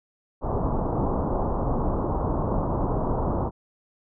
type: low-pass noise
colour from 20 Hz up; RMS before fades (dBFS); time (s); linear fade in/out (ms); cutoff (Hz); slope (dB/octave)
pink; -25; 0.41-3.51; 50; 1100; 48
effects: none